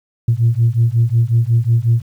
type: beating tone pair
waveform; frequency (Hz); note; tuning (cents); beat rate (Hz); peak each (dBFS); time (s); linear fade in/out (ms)
sine; 113.7 / 119.2; A#2 / A#2; -43 / +39; 5.5; -13; 0.28-2.02; 5
effects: tanh soft clip ceiling -5 dBFS + 8-bit